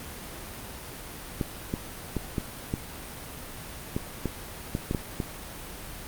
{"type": "clicks", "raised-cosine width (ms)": 3, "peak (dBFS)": -14, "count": 11, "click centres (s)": [1.412, 1.739, 2.167, 2.382, 2.739, 3.965, 4.257, 4.751, 4.911, 4.948, 5.202], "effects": ["pink hiss -40 dBFS RMS until 6.07 s", "Opus 32 kbps"]}